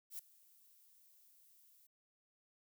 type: noise with ADSR envelope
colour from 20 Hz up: violet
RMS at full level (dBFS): -44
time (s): 0.1-1.87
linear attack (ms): 90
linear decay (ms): 4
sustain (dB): -23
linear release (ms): 7
effects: none